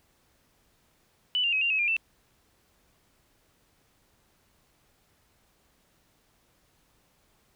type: tone with pitch steps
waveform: sine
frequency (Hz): 2981 / 2789 / 2550 / 2778 / 2568 / 2401 / 2665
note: F#7 / F7 / D#7 / F7 / E7 / D7 / E7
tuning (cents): +12 / -3 / +42 / -10 / -46 / +38 / +18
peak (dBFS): -23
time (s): 1.35-1.966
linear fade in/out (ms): 0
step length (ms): 88
effects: pink hiss -67 dBFS RMS until 7.55 s